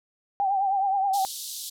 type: tone with vibrato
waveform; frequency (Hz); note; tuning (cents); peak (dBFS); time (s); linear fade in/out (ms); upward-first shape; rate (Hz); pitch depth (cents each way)
sine; 784; G5; 0; -21; 0.4-1.25; 0; triangle; 9.5; 75
type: band-pass noise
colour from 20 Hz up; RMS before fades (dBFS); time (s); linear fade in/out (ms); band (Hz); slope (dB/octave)
pink; -36; 1.13-1.7; 10; 3500 to 15000; 48
effects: none